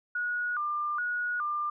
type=tone with vibrato; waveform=sine; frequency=1318.5 Hz; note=E6; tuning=in tune; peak=-28 dBFS; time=0.15-1.7 s; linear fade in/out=5 ms; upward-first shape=square; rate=1.2 Hz; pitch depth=170 cents each way; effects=none